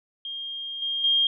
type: tone with level steps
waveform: sine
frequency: 3220 Hz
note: G7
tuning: 46 cents sharp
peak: -31 / -25 / -18 dBFS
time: 0.25-1.27 s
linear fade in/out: 2 ms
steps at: 0.82 / 1.04 s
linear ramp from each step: 2 ms
effects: none